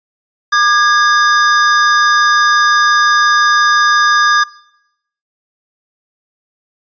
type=tone pair together; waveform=square; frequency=1200 / 1654.3 Hz; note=D6 / G#6; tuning=+37 / -7 cents; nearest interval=tritone; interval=556 cents; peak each=-12 dBFS; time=0.52-4.44 s; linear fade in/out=10 ms; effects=noise-tail reverb RT60 0.8 s tail -21 dB re dry + resampled to 16000 Hz